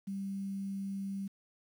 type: tone with quantisation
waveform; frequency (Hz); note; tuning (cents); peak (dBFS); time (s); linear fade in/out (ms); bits
sine; 196; G3; 0; -35; 0.07-1.28; 10; 10
effects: none